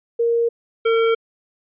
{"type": "tone pair in turn", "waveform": ["sine", "square"], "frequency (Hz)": [466.6, 454.9], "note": ["A#4", "A#4"], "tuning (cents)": [2, -42], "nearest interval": "unison", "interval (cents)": 44, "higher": "first", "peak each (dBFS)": -15, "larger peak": "neither", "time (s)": [[0.19, 0.49], [0.85, 1.15]], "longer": "neither", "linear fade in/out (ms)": 10, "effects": ["resampled to 8000 Hz"]}